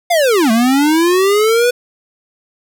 square linear two-way sweep, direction down then up, 720 to 217.1 to 496 Hz, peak -10 dBFS, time 0.1-1.71 s, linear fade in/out 10 ms, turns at 0.51 s, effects none

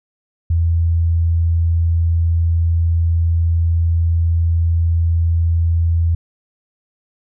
sine tone, 83.5 Hz, E2, 23 cents sharp, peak -12 dBFS, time 0.5-6.15 s, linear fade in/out 5 ms, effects none

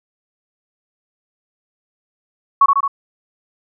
sine tone with echo, 1112 Hz, C#6, 5 cents sharp, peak -6 dBFS, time 2.61-2.66 s, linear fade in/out 5 ms, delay 73 ms, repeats 3, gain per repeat -3 dB, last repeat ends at 2.879 s, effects none

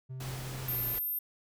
triangle tone with pitch glide, 130 to 121.29 Hz, C3 to B2, -11 to -31 cents, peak -36 dBFS, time 0.09-0.95 s, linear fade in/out 20 ms, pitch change -120 cents, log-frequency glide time 0.66-0.79 s
pink noise, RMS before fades -43 dBFS, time 0.2-0.99 s, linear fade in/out 5 ms
sine tone, 13250 Hz, G#9, 5 cents flat, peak -31 dBFS, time 0.68-1.19 s, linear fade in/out 5 ms
effects none

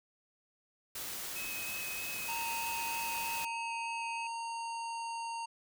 white noise, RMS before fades -41 dBFS, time 0.95-3.45 s, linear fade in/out 5 ms
sine tone with vibrato, 2550 Hz, D#7, 42 cents sharp, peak -40 dBFS, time 1.36-4.27 s, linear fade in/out 2 ms, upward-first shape square, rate 3.2 Hz, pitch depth 10 cents each way
harmonic tone, 922 Hz, A#5, 19 cents flat, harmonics 1 / 3 / 5 / 7 / 9 / 10, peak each -37 / -47 / -51 / -54 / -56 / -57 dBFS, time 2.28-5.46 s, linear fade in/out 10 ms
effects none

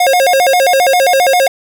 square tone with vibrato, 622.3 Hz, D#5, in tune, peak -8 dBFS, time 0-1.48 s, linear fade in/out 5 ms, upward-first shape square, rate 7.5 Hz, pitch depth 250 cents each way, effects none

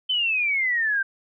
sine exponential sweep, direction down, 3086 to 1556 Hz, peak -20 dBFS, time 0.09-1.03 s, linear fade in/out 10 ms, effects none

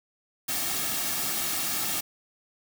white noise with comb filter, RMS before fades -29 dBFS, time 0.48-2.01 s, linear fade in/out 10 ms, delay 2 ms, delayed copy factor -0.6, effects none

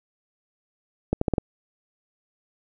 accelerating click train, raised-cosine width 2 ms, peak -8 dBFS, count 5, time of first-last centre 1.13-1.382 s, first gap 84 ms, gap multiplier 0.81, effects none

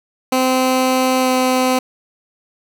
15% pulse tone with pitch glide, 258.3 to 256.5 Hz, C4 to C4, -22 to -34 cents, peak -7 dBFS, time 0.32-1.79 s, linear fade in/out 5 ms, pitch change -12 cents, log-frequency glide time 1.2-1.29 s, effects none

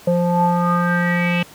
square tone with low-pass filter sweep, 174.61 Hz, F3, in tune, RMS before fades -17 dBFS, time 0.07-1.43 s, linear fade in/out 5 ms, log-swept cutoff 580 to 2800 Hz, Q 7.1, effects pink hiss -43 dBFS RMS until 1.54 s + high-pass 100 Hz 12 dB/octave

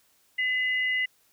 sine tone pair together, 2016 / 2851 Hz, B6 / F7, +35 / +35 cents, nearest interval tritone, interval 600 cents, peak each -24 / -33 dBFS, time 0.38-1.06 s, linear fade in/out 10 ms, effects white hiss -65 dBFS RMS until 1.32 s

